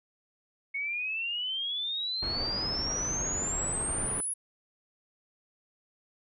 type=exponential sweep; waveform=sine; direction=up; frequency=2200 to 10548 Hz; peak=-30 dBFS; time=0.74-4.34 s; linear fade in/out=10 ms
type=low-pass noise; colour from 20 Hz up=pink; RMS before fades=-37 dBFS; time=2.22-4.21 s; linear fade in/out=10 ms; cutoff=1600 Hz; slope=12 dB/octave
effects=none